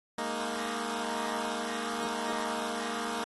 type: chord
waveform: 10% pulse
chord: Ab suspended second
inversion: none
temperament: equal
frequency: 207.7 / 233.1 / 311.1 Hz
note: Ab3 / Bb3 / Eb4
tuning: 0 / 0 / 0 cents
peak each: -31 / -26 / -31 dBFS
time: 0.18-3.24 s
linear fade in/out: 2 ms
effects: AAC 32 kbps